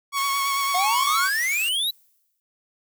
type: tone with vibrato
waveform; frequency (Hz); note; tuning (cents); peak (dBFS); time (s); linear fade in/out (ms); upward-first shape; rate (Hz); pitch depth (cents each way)
sawtooth; 1108.7; C#6; 0; -18; 0.12-1.3; 50; sine; 9; 24
type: high-pass noise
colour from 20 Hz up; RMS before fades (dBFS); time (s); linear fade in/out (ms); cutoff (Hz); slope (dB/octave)
white; -36; 0.17-1.69; 2; 1300; 24
type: exponential sweep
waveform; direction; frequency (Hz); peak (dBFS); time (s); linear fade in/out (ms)
square; up; 700 to 4013; -22; 0.74-1.91; 10
type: noise with exponential decay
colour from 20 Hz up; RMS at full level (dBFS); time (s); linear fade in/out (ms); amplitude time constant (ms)
violet; -36; 1.52-2.4; 0; 190
effects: none